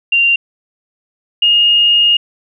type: tone pair in turn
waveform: sine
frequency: 2775 / 2848 Hz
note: F7 / F7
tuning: -12 / +33 cents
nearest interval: unison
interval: 45 cents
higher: second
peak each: -8 / -7 dBFS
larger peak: second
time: 0.12-0.36 / 1.42-2.17 s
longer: second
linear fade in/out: 5 ms
effects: none